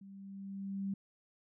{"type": "tone with level ramp", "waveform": "sine", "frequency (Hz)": 196, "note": "G3", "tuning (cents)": 0, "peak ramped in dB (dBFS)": [-50, -33], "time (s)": [0.01, 0.94], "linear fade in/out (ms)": 5, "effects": []}